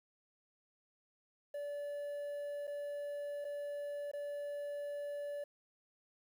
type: tone with dropouts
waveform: triangle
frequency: 578 Hz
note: D5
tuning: 28 cents flat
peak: -37 dBFS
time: 1.54-5.44 s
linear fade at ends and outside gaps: 5 ms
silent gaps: 2.671-2.676 / 3.445-3.449 / 4.115-4.134 s
effects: 11-bit